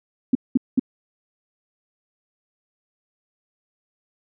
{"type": "tone bursts", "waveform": "sine", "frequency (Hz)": 255.7, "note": "C4", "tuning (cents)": -40, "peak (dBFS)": -12, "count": 3, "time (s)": [0.33, 0.796], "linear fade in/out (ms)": 5, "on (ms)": 22, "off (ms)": 200, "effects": []}